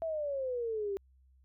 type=exponential sweep; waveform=sine; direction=down; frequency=666 to 387 Hz; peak=-32 dBFS; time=0.02-0.97 s; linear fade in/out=0 ms; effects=added 65 Hz sine -61 dBFS peak until 1.44 s